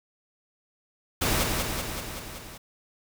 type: noise with echo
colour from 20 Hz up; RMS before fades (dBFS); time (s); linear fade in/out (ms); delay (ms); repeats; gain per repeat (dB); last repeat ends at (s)
pink; -25; 1.21-1.44; 10; 190; 6; -3; 2.58
effects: none